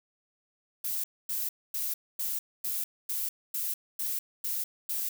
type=noise bursts; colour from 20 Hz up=violet; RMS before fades=-32 dBFS; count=10; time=0.84-5.09 s; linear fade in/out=5 ms; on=200 ms; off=250 ms; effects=none